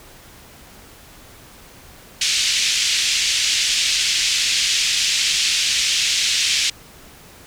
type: band-pass noise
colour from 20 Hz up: pink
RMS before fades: -19 dBFS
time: 2.21-6.7 s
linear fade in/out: 5 ms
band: 2500 to 7100 Hz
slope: 24 dB/octave
effects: pink hiss -44 dBFS RMS until 7.46 s